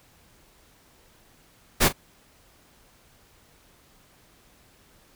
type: noise with echo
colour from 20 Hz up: pink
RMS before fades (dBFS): -18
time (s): 1.8-1.89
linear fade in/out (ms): 20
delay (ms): 39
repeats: 1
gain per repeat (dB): -15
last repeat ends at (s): 1.929
effects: pink hiss -58 dBFS RMS until 5.15 s